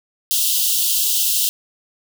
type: high-pass noise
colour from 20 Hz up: white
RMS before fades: -18 dBFS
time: 0.31-1.49 s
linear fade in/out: 0 ms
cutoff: 2800 Hz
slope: 96 dB/octave
effects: none